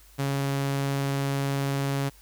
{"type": "tone with vibrato", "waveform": "sawtooth", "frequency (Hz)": 138.59, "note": "C#3", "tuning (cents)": 0, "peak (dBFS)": -21, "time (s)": [0.18, 2.1], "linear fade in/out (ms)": 20, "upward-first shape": "sine", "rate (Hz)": 20, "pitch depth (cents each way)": 12, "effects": ["added 50 Hz sine -53 dBFS peak until 2.21 s", "white hiss -56 dBFS RMS until 2.21 s"]}